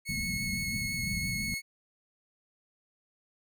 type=tone with vibrato; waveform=sawtooth; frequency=2189 Hz; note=C#7; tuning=22 cents flat; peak=-29 dBFS; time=0.05-1.62 s; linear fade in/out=50 ms; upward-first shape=triangle; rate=5.9 Hz; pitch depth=13 cents each way
type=low-pass noise; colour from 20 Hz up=white; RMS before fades=-37 dBFS; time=0.09-1.54 s; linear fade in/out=0 ms; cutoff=240 Hz; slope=96 dB/octave
effects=none